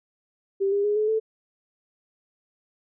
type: tone with pitch steps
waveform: sine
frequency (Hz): 392 / 403.5 / 415.3 / 427.5 / 440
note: G4 / G#4 / G#4 / A4 / A4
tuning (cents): 0 / -50 / 0 / -50 / 0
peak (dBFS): -20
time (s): 0.6-1.2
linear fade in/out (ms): 20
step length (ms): 120
effects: none